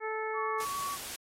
harmonic tone, 437 Hz, A4, 12 cents flat, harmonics 1 / 2 / 3 / 4 / 5, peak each -35 / -38 / -40 / -41 / -42 dBFS, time 0-0.66 s, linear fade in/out 50 ms
sine tone with vibrato, 1127 Hz, C#6, 28 cents sharp, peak -33 dBFS, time 0.33-0.98 s, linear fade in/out 50 ms, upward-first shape sine, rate 7.4 Hz, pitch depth 10 cents each way
white noise, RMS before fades -40 dBFS, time 0.6-1.16 s, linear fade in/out 2 ms
effects low-pass 12000 Hz 12 dB/octave + AAC 48 kbps

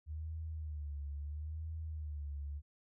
sine tone with vibrato, 75.6 Hz, D#2, 49 cents flat, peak -39 dBFS, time 0.06-2.62 s, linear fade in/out 50 ms, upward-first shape sine, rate 0.75 Hz, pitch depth 99 cents each way, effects none

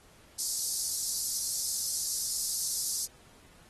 pink high-pass noise, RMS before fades -32 dBFS, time 0.38-3.06 s, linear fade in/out 10 ms, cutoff 4700 Hz, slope 48 dB/octave, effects pink hiss -59 dBFS RMS until 3.69 s + AAC 32 kbps

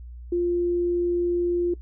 sine tone, 349.2 Hz, F4, in tune, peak -20 dBFS, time 0.32-1.74 s, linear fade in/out 5 ms, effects noise-tail reverb RT60 0.1 s tail -19 dB re dry + added 60 Hz sine -37 dBFS peak until 1.81 s

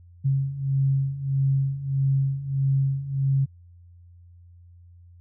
sine beating tone pair, 135.2 / 136.8 Hz, C#3 / C#3, -43 / -23 cents, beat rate 1.6 Hz, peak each -26 / -22 dBFS, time 0.24-3.46 s, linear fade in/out 20 ms, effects added 87 Hz sine -47 dBFS peak until 5.2 s

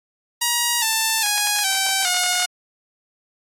5% pulse tone with pitch steps, 952 / 888.2 / 828.8 / 773.3 / 721.5 Hz, A#5 / A5 / G#5 / G5 / F#5, +36 / +16 / -4 / -24 / -44 cents, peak -6 dBFS, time 0.41-2.46 s, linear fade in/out 10 ms, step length 410 ms, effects AAC 64 kbps

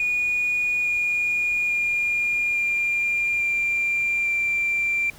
sine tone with pitch steps, 2451 / 2433 / 2414 / 2396 / 2378 / 2361 Hz, D#7 / D#7 / D7 / D7 / D7 / D7, -27 / -39 / +47 / +34 / +21 / +9 cents, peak -19 dBFS, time 0-5.1 s, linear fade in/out 2 ms, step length 850 ms, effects tanh soft clip ceiling -16 dBFS + pink hiss -47 dBFS RMS until 5.18 s

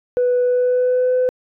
sine tone with pitch glide, 493.9 to 505.7 Hz, B4 to B4, 0 to +41 cents, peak -12 dBFS, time 0.17-1.29 s, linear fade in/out 0 ms, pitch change +41 cents, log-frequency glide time 0.43-1.15 s, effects tanh soft clip ceiling -11 dBFS

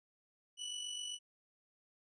sawtooth tone with amplitude modulation, 2960 Hz, F#7, in tune, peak -35 dBFS, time 0.57-1.19 s, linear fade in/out 50 ms, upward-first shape sine, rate 47.7 Hz, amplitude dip 50%, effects resampled to 22050 Hz

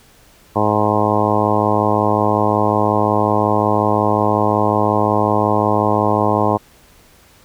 harmonic tone, 105.5 Hz, G#2, 28 cents sharp, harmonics 1 / 2 / 3 / 4 / 5 / 6 / 7 / 8 / 9 / 10, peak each -22 / -22 / -22 / -22 / -22 / -22 / -22 / -22 / -22 / -22 dBFS, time 0.55-6.58 s, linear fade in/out 20 ms, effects pink hiss -49 dBFS RMS until 7.44 s

